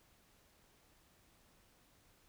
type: silence
effects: pink hiss -69 dBFS RMS until 2.28 s